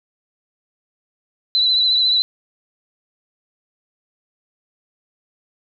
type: tone with vibrato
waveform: sine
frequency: 3990 Hz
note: B7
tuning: 17 cents sharp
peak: -13 dBFS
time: 1.55-2.22 s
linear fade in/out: 0 ms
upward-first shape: triangle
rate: 14 Hz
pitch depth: 45 cents each way
effects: none